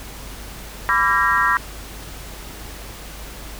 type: tone cluster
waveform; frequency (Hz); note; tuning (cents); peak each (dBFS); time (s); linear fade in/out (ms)
sine; 1000 / 1158 / 1359 / 1620 / 1873; B5 / D6 / F6 / G#6 / A#6; +21 / -25 / -48 / -43 / +8; -21; 0.89-1.57; 0
effects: added 50 Hz sine -36 dBFS peak until 3.59 s + pink hiss -37 dBFS RMS until 3.59 s